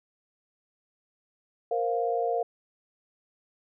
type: chord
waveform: sine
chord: Bb suspended second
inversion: none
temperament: just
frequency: 466.2 / 524.4 / 699.2 Hz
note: Bb4 / C5 / F5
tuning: 0 / +4 / +2 cents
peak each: -28 / -33 / -28 dBFS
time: 1.71-2.43 s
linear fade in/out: 5 ms
effects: none